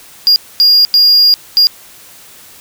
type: tone bursts at uneven times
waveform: triangle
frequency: 4830 Hz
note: D8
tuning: 48 cents sharp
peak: -3 dBFS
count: 4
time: 0.27-0.36 / 0.6-0.85 / 0.94-1.34 / 1.57-1.67 s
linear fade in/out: 0 ms
effects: white hiss -38 dBFS RMS until 2.6 s